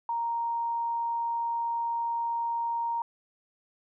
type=tone; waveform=sine; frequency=932.3 Hz; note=A#5; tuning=in tune; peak=-27 dBFS; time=0.09-3.02 s; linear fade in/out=2 ms; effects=none